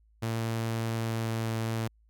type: tone with pitch glide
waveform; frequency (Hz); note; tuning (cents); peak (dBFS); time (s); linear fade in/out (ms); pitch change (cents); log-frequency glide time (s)
sawtooth; 113.8 to 112.88; A#2 to A2; -41 to +45; -25; 0.22-1.88; 10; -14; 0.87-1.47
effects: added 54 Hz sine -60 dBFS peak until 2.09 s